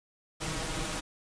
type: noise with comb filter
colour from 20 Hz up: pink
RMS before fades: -34 dBFS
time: 0.4-1.01 s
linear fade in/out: 20 ms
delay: 6.3 ms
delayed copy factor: +0.65
effects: resampled to 22050 Hz